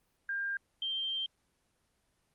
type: tone pair in turn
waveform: sine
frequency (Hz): 1600 / 3154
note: G6 / G7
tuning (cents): +35 / +10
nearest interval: octave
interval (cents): 1175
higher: second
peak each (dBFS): -32 / -32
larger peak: neither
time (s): 0.29-0.57 / 0.82-1.26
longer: second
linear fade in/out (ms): 2
effects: pink hiss -75 dBFS RMS until 2.34 s + Opus 24 kbps